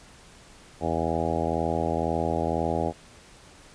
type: harmonic tone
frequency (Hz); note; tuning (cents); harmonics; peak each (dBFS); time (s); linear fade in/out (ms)
82; E2; -9; 1 / 2 / 3 / 4 / 5 / 6 / 7 / 8 / 9 / 10; -33 / -33 / -33 / -33 / -33 / -33 / -33 / -33 / -33 / -33; 0.8-2.93; 50
effects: pink hiss -51 dBFS RMS until 3.74 s + resampled to 22050 Hz